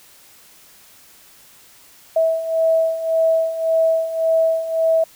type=beating tone pair; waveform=sine; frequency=649 / 650.8 Hz; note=E5 / E5; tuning=-27 / -22 cents; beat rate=1.8 Hz; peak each=-21 / -16 dBFS; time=2.16-5.04 s; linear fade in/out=5 ms; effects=white hiss -48 dBFS RMS until 5.15 s